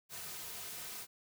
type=noise with comb filter; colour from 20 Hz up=white; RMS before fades=-45 dBFS; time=0.09-1.07 s; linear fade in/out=50 ms; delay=3.6 ms; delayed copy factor=-0.5; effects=none